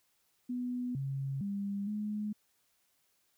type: tone with pitch steps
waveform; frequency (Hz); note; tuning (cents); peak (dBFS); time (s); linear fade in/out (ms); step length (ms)
sine; 247.4 / 136.4 / 200.1 / 210.3; B3 / C#3 / G3 / G#3; +3 / -28 / +36 / +22; -33; 0.49-2.33; 10; 460
effects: white hiss -74 dBFS RMS until 3.37 s